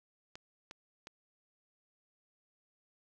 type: clicks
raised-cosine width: 0.2 ms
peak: -29 dBFS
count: 3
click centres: 0.355 / 0.711 / 1.071 s
effects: none